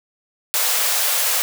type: high-pass noise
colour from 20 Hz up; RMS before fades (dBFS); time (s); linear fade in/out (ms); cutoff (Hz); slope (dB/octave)
white; -19; 0.54-1.42; 0; 450; 96
effects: none